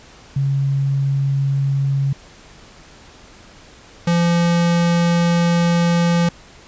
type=tone pair in turn; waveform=sine / square; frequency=137.8 / 171.3 Hz; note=C#3 / F3; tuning=-10 / -33 cents; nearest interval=major third; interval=377 cents; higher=second; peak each=-15 / -14 dBFS; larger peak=second; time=0.36-2.13 / 4.07-6.29 s; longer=second; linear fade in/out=5 ms; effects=pink hiss -44 dBFS RMS until 6.67 s + resampled to 16000 Hz